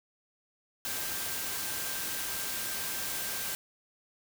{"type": "tone in noise", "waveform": "sine", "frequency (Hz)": 1576, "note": "G6", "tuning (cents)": 9, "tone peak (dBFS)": -46, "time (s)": [0.85, 3.55], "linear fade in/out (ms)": 0, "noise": "white", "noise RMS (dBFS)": -35, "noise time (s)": [0.85, 3.55], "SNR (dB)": -14, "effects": []}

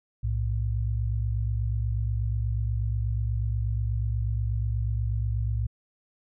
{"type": "tone pair together", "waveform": "sine", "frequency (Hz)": [61.74, 110], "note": ["B1", "A2"], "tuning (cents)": [0, 0], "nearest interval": "minor seventh", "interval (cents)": 1000, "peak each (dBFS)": -27, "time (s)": [0.23, 5.67], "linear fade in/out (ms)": 10, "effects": []}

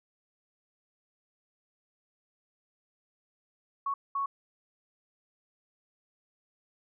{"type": "tone bursts at uneven times", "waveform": "sine", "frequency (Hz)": 1108.7, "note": "C#6", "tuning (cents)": 0, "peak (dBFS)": -28, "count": 2, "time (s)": [[3.86, 3.94], [4.15, 4.26]], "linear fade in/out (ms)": 5, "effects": []}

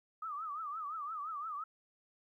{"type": "tone with vibrato", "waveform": "sine", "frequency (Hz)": 1228, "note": "D#6", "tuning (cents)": -23, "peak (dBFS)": -38, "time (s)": [0.22, 1.64], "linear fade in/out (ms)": 5, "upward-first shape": "triangle", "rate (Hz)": 5.8, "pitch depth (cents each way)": 160, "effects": ["13-bit"]}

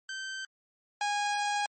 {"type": "tone pair in turn", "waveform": "sawtooth", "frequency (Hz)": [1552, 822.1], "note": ["G6", "G#5"], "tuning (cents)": [-18, -18], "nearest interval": "major seventh", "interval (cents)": 1100, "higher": "first", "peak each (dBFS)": [-32, -24], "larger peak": "second", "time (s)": [[0.09, 0.45], [1.01, 1.66]], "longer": "second", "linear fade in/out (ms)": 2, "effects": ["MP3 32 kbps"]}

